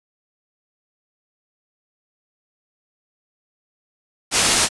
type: low-pass noise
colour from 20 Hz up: white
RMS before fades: -17 dBFS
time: 4.31-4.69 s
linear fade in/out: 50 ms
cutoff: 10000 Hz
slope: 24 dB/octave
effects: resampled to 24000 Hz